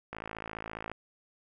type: click train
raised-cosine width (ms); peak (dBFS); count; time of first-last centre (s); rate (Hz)
0.5; -23; 44; 0.13-0.916; 54.7
effects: none